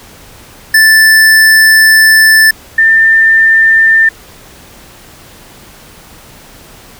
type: tone pair in turn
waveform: square / sine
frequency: 1760 / 1793.9 Hz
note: A6 / A6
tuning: 0 / +33 cents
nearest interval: unison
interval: 33 cents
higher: second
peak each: -3 dBFS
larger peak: neither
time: 0.74-2.51 / 2.78-4.09 s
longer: first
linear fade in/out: 5 ms
effects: pink hiss -36 dBFS RMS until 6.99 s